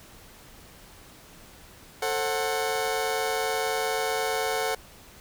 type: chord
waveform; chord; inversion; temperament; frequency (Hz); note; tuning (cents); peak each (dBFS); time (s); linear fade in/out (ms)
sawtooth; F# diminished; first; just; 444 / 532.8 / 740; A4 / C5 / F#5; +16 / +31 / 0; -25 / -28 / -26; 2.02-4.75; 5
effects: pink hiss -50 dBFS RMS until 5.2 s

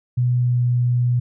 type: tone with pitch glide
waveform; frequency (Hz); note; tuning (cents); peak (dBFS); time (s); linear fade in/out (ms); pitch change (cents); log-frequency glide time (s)
sine; 123.47 to 122.48; B2 to B2; 0 to -14; -15; 0.17-1.2; 10; -14; 0.37-0.59
effects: none

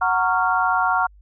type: chord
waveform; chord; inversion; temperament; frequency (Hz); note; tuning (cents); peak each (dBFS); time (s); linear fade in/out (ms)
sine; Gb major seventh; none; just; 740 / 925 / 1110 / 1387.5; Gb5 / Bb5 / Db6 / F6; 0 / -14 / +2 / -12; -22 / -23 / -23 / -21; 0.01-1.07; 10
effects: added 50 Hz sine -46 dBFS peak until 1.21 s

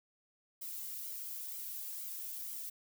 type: noise with flanger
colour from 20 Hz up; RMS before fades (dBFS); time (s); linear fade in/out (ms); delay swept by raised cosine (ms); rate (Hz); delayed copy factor
violet; -43; 0.61-2.7; 10; 1.1 to 2.2; 2.1; -0.6
effects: none

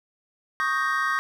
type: chord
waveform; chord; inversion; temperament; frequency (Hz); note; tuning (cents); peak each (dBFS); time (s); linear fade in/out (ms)
triangle; Eb dominant seventh; third; equal; 1108.7 / 1244.5 / 1568 / 1864.7; Db6 / Eb6 / G6 / Bb6; 0 / 0 / 0 / 0; -26; 0.6-1.19; 0
effects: none

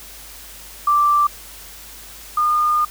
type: tone pair in turn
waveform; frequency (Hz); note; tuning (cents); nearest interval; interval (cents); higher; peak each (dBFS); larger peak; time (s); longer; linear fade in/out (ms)
sine; 1174.7 / 1216.3; D6 / D#6; 0 / -40; minor second; 60; second; -12 / -14; first; 0.87-1.27 / 2.37-2.85; second; 5
effects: added 50 Hz sine -45 dBFS peak until 2.9 s + white hiss -39 dBFS RMS until 2.9 s

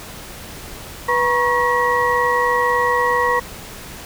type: tone cluster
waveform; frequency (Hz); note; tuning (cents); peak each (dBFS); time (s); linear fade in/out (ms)
sine; 491.1 / 954 / 1098 / 1912; B4 / A#5 / C#6 / A#6; -10 / +40 / -17 / +43; -20; 1.08-3.4; 10
effects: pink hiss -35 dBFS RMS until 4.05 s

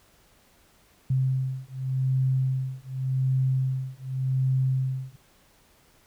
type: beating tone pair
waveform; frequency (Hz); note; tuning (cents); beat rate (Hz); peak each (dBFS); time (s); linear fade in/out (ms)
sine; 130.81 / 131.68; C3 / C3; 0 / +11; 0.87; -26; 1.1-5.16; 5
effects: pink hiss -60 dBFS RMS until 6.06 s

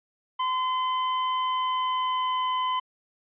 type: tone with pitch glide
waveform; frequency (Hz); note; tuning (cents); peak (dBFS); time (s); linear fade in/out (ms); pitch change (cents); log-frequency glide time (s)
45% pulse; 1025 to 1018.5; C6 to C6; -36 to -47; -24; 0.39-2.8; 10; -11; 1.39-2.51
effects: resampled to 8000 Hz

